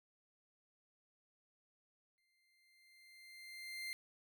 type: tone with exponential growth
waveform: 30% pulse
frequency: 2093 Hz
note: C7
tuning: in tune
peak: -38 dBFS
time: 2.18-3.93 s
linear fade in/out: 0 ms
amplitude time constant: 380 ms
effects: none